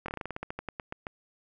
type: slowing click train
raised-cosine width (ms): 0.5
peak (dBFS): -20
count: 16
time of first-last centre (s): 0.06-1.068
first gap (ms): 23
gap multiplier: 1.14
effects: none